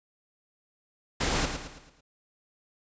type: noise with echo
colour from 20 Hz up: pink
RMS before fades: -27 dBFS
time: 1.2-1.46 s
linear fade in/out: 10 ms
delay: 110 ms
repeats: 5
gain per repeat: -7 dB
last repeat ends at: 2.01 s
effects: resampled to 16000 Hz